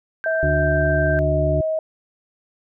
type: tone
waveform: sine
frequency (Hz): 1568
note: G6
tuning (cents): 0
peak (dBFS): -23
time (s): 0.24-1.19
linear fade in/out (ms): 0
type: tone with pitch glide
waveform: sine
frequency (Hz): 646 to 633.4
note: E5 to D#5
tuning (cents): -35 to +31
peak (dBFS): -19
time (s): 0.26-1.79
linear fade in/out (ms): 2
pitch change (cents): -34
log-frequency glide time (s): 0.89-1.37
type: harmonic tone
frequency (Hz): 73.3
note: D2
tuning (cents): -3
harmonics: 1 / 2 / 4 / 5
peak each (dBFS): -22 / -22 / -28 / -28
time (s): 0.43-1.61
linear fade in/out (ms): 0
effects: none